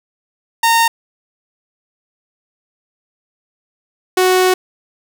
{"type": "tone pair in turn", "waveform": "sawtooth", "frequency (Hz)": [919, 369.6], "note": ["A#5", "F#4"], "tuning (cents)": [-25, -2], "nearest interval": "octave + major third", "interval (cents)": 1577, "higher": "first", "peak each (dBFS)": -6, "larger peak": "neither", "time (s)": [[0.63, 0.88], [4.17, 4.54]], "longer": "second", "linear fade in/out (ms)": 5, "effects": []}